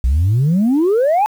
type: exponential sweep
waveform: sine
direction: up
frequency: 58.27 to 880 Hz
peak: -9 dBFS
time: 0.04-1.26 s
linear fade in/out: 0 ms
effects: tanh soft clip ceiling -9 dBFS + 7-bit